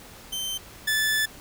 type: tone pair in turn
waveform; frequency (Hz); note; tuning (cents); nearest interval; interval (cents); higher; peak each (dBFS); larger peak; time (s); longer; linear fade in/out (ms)
sawtooth; 3100 / 1743.5; G7 / A6; -20 / -16; minor seventh; 996; first; -25 / -18; second; 0.32-0.58 / 0.87-1.26; second; 10
effects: pink hiss -46 dBFS RMS until 1.4 s